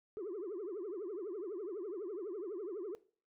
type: tone with vibrato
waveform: sine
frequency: 388.3 Hz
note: G4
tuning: 16 cents flat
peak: -37 dBFS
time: 0.17-2.95 s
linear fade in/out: 0 ms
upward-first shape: triangle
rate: 12 Hz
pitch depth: 290 cents each way
effects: noise-tail reverb RT60 0.4 s tail -18 dB re dry + tanh soft clip ceiling -37 dBFS